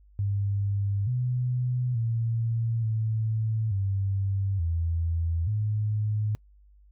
sine tone with pitch steps, 100.3 / 124.6 / 114.6 / 110.4 / 97.8 / 83.3 / 106.3 Hz, G2 / B2 / A#2 / A2 / G2 / E2 / G#2, +40 / +16 / -29 / +6 / -4 / +19 / +41 cents, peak -24 dBFS, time 0.19-6.35 s, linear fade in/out 0 ms, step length 880 ms, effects noise-tail reverb RT60 0.1 s tail -26 dB re dry + added 50 Hz sine -53 dBFS peak until 6.91 s

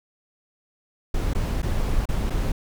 brown noise with dropouts, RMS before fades -23 dBFS, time 1.14-2.52 s, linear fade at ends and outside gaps 5 ms, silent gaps 1.335-1.349 / 1.62-1.628 / 2.056-2.088 / 2.299-2.303 s, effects none

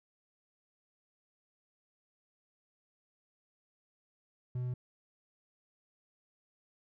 triangle tone, 124.7 Hz, B2, 17 cents sharp, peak -31 dBFS, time 4.55-4.74 s, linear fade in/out 5 ms, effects none

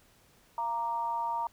sine tone with amplitude modulation, 932.3 Hz, A#5, in tune, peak -26 dBFS, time 0.58-1.47 s, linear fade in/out 2 ms, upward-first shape sine, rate 245 Hz, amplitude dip 70%, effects pink hiss -63 dBFS RMS until 1.52 s

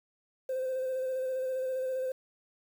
sine tone with vibrato, 519 Hz, C5, 14 cents flat, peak -28 dBFS, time 0.49-2.12 s, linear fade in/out 5 ms, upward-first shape square, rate 15 Hz, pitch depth 19 cents each way, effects tanh soft clip ceiling -28 dBFS + 9-bit

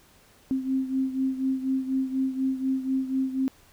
sine beating tone pair, 263.2 / 267.3 Hz, C4 / C4, +10 / +37 cents, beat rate 4.1 Hz, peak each -25 / -30 dBFS, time 0.51-3.48 s, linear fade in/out 0 ms, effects pink hiss -57 dBFS RMS until 3.72 s

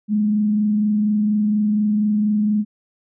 sine tone with frequency modulation, 210.4 Hz, G#3, 23 cents sharp, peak -15 dBFS, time 0.08-2.65 s, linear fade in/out 50 ms, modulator 24.2 Hz, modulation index 0.23, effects none

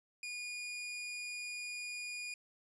sawtooth tone, 2442 Hz, D#7, 33 cents flat, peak -37 dBFS, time 0.23-2.34 s, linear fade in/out 2 ms, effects resampled to 22050 Hz

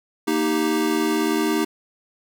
square chord, Eb major, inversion second, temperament equal, 233.1 / 311.1 / 392 Hz, Bb3 / Eb4 / G4, 0 / 0 / 0 cents, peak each -27 / -22 / -25 dBFS, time 0.27-1.65 s, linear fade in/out 10 ms, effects none

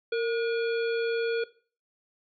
harmonic tone with a mistuned harmonic, 481.4 Hz, B4, 44 cents flat, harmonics 1 / 3 / 5 / 7 / 9, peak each -25 / -35 / -39 / -42 / -44 dBFS, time 0.12-1.44 s, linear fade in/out 5 ms, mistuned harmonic 1, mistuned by -77 cents, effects noise-tail reverb RT60 0.4 s tail -18 dB re dry

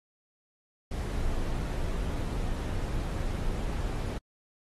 brown noise, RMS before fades -31 dBFS, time 0.91-4.18 s, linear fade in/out 5 ms, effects AAC 32 kbps

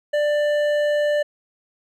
sine tone with hard clipping, 591 Hz, D5, 11 cents sharp, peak -19 dBFS, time 0.13-1.23 s, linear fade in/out 10 ms, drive 9 dB, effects none

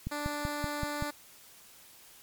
click train, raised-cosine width 5 ms, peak -21 dBFS, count 6, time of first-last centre 0.07-1.024 s, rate 5.24 Hz
10% pulse tone, 293.7 Hz, D4, in tune, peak -25 dBFS, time 0.11-1.11 s, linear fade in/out 10 ms
effects white hiss -55 dBFS RMS until 2.22 s + MP3 96 kbps

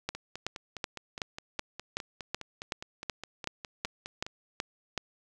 two click trains, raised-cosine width 0.2 ms, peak -22 / -14 dBFS, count 21 / 14, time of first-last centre 0.15-4.265 / 0.09-4.977 s, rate 4.86 / 2.66 Hz, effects none

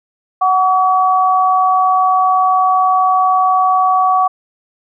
sine tone pair together, 743.7 / 1136 Hz, F#5 / C#6, +9 / +42 cents, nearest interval perfect fifth, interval 733 cents, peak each -12 dBFS, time 0.41-4.28 s, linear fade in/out 10 ms, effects none

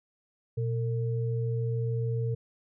sine tone pair together, 120.17 / 453.4 Hz, B2 / A#4, -47 / -48 cents, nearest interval octave + major seventh, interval 2299 cents, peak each -27 / -35 dBFS, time 0.57-2.35 s, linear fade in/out 10 ms, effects none

